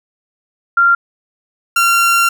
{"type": "tone pair in turn", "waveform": ["sine", "30% pulse"], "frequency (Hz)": [1386, 1376.4], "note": ["F6", "F6"], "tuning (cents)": [-14, -26], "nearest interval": "unison", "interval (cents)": 12, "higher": "first", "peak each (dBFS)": -7, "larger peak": "neither", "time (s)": [[0.77, 0.95], [1.76, 2.29]], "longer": "second", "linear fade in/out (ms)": 5, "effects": []}